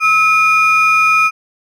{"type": "ring-modulated tone", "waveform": "triangle", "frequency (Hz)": 1864.7, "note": "A#6", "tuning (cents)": 0, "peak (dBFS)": -3, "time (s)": [0, 1.31], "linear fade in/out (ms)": 50, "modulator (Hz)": 573, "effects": ["tanh soft clip ceiling 0 dBFS"]}